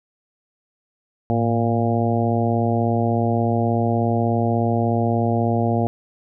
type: harmonic tone with a mistuned harmonic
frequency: 116.54 Hz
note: A#2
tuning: in tune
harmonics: 1 / 2 / 3 / 4 / 5 / 6 / 7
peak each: -21 / -22 / -27 / -27 / -28 / -25 / -30 dBFS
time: 1.3-5.87 s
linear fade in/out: 0 ms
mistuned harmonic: 1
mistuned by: -88 cents
effects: none